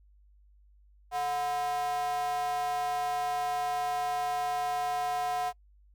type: tone with high-pass filter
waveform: square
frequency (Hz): 145.3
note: D3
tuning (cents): -18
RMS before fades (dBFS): -31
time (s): 1.11-5.53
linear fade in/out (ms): 50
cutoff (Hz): 780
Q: 8.3
effects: noise-tail reverb RT60 0.1 s tail -26 dB re dry + added 50 Hz sine -57 dBFS peak until 5.94 s